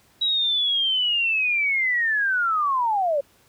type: linear sweep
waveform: sine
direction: down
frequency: 3878 to 542 Hz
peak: -19 dBFS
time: 0.21-3.21 s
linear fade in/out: 10 ms
effects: pink hiss -58 dBFS RMS until 3.48 s + high-pass 60 Hz 12 dB/octave